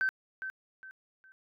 sine tone with echo, 1542 Hz, G6, 29 cents flat, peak -25 dBFS, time 0.01-0.09 s, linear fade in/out 0 ms, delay 410 ms, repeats 3, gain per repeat -10 dB, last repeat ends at 1.32 s, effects tanh soft clip ceiling -21 dBFS

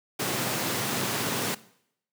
pink high-pass noise, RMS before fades -29 dBFS, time 0.19-1.55 s, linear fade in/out 10 ms, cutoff 110 Hz, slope 48 dB/octave, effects noise-tail reverb RT60 0.7 s tail -19 dB re dry

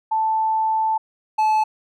sine / triangle tone pair in turn, 880 / 865.4 Hz, A5 / A5, 0 / -29 cents, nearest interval unison, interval 29 cents, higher first, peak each -17 / -13 dBFS, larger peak second, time 0.11-0.98 / 1.38-1.64 s, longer first, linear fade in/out 10 ms, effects none

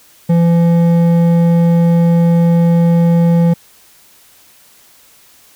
triangle tone with hard clipping, 169.4 Hz, E3, 48 cents sharp, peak -9 dBFS, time 0.29-3.54 s, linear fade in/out 10 ms, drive 12 dB, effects white hiss -46 dBFS RMS until 5.55 s

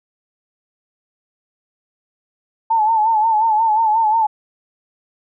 sine tone with vibrato, 880 Hz, A5, in tune, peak -12 dBFS, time 2.7-4.27 s, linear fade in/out 10 ms, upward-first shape sine, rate 5.6 Hz, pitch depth 70 cents each way, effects none

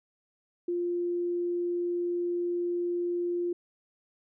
sine tone, 349.6 Hz, F4, 2 cents sharp, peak -27 dBFS, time 0.68-3.53 s, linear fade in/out 5 ms, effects none

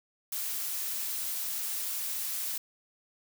blue noise, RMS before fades -34 dBFS, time 0.32-2.58 s, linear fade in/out 5 ms, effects none

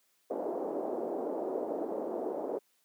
pink band-pass noise, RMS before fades -35 dBFS, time 0.3-2.59 s, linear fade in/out 10 ms, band 310 to 660 Hz, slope 24 dB/octave, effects white hiss -72 dBFS RMS until 2.84 s + high-pass 200 Hz 12 dB/octave

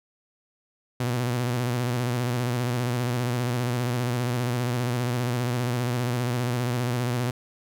sawtooth tone with vibrato, 122.4 Hz, B2, 15 cents flat, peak -20 dBFS, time 1-7.31 s, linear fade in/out 5 ms, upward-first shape square, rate 15 Hz, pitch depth 50 cents each way, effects none

